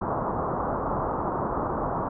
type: low-pass noise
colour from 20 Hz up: white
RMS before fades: -28 dBFS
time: 0.01-2.09 s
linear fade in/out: 10 ms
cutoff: 1200 Hz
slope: 48 dB/octave
effects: none